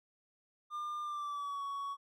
triangle tone with pitch glide, 1200 to 1119.6 Hz, D6 to C#6, +37 to +17 cents, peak -35 dBFS, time 0.7-1.97 s, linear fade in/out 50 ms, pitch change -120 cents, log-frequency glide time 1.03-1.62 s, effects none

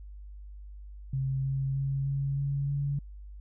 sine tone with pitch steps, 133.8 / 135.28 / 136.77 / 138.28 / 139.8 / 141.35 Hz, C3 / C#3 / C#3 / C#3 / C#3 / C#3, +39 / -42 / -23 / -4 / +15 / +34 cents, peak -27 dBFS, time 1.13-2.99 s, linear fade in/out 5 ms, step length 310 ms, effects added 50 Hz sine -42 dBFS peak until 3.4 s

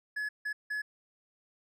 triangle tone bursts at uneven times, 1700 Hz, G#6, 40 cents sharp, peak -30 dBFS, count 3, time 0.16-0.29 / 0.45-0.53 / 0.7-0.82 s, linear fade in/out 10 ms, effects none

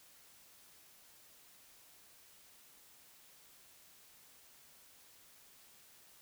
silence, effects white hiss -62 dBFS RMS until 6.21 s

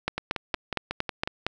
two click trains, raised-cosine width 0.3 ms, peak -13 / -9 dBFS, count 7 / 7, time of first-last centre 0.18-1.275 / 0.08-1.466 s, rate 5.48 / 4.33 Hz, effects none

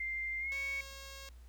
sine tone with pitch glide, 2096 to 2221 Hz, C7 to C#7, +2 to +3 cents, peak -35 dBFS, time 0-0.81 s, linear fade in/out 5 ms, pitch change +101 cents, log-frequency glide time 0.39-0.56 s
5% pulse tone, 544 Hz, C#5, 33 cents flat, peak -36 dBFS, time 0.52-1.29 s, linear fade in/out 0 ms
effects added 60 Hz sine -51 dBFS peak until 1.48 s + pink hiss -68 dBFS RMS until 1.48 s

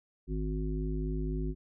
harmonic tone, 51.91 Hz, G#1, in tune, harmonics 1 / 3 / 5 / 7, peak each -32 / -37 / -39 / -40 dBFS, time 0.27-1.55 s, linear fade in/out 50 ms, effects none

